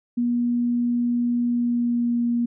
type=tone with pitch glide; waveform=sine; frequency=240.4 to 237.6 Hz; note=B3 to A#3; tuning=-46 to +33 cents; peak=-19 dBFS; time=0.17-2.46 s; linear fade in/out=10 ms; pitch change=-21 cents; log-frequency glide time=1.47-2.24 s; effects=none